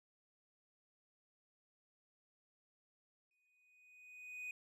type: tone with exponential growth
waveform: triangle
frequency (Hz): 2489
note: D#7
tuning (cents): 0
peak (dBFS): -40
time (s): 3.31-4.51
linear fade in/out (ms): 2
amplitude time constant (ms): 260
effects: resampled to 32000 Hz